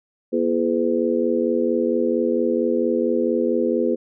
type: harmonic tone with a mistuned harmonic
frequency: 84.4 Hz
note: E2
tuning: 41 cents sharp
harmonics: 3 / 4 / 5 / 6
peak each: -23 / -23 / -23 / -23 dBFS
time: 0.32-3.96 s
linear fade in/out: 20 ms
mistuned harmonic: 3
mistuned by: -91 cents
effects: none